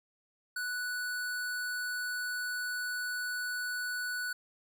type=tone; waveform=square; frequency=1480 Hz; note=F#6; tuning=in tune; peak=-34 dBFS; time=0.56-4.33 s; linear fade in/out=5 ms; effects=none